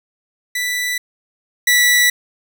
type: tone pair in turn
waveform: sawtooth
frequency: 1975.5 / 1958.5 Hz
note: B6 / B6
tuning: 0 / -15 cents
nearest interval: unison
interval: 15 cents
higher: first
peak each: -15 / -7 dBFS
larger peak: second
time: 0.55-0.98 / 1.67-2.1 s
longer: neither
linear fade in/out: 5 ms
effects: none